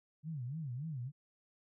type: tone with vibrato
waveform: sine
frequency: 140.2 Hz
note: C#3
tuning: 20 cents sharp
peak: -38 dBFS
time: 0.23-1.12 s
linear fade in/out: 50 ms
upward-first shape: sine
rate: 3.5 Hz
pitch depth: 270 cents each way
effects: none